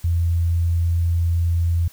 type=tone; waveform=sine; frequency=84.8 Hz; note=E2; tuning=50 cents sharp; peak=-16 dBFS; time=0.04-1.88 s; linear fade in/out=5 ms; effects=white hiss -49 dBFS RMS until 1.92 s